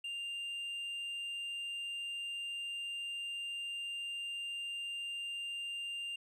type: tone with tanh clipping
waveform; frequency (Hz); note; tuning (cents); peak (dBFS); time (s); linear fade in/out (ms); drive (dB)
triangle; 2794; F7; 0; -39; 0.04-6.16; 5; 8
effects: none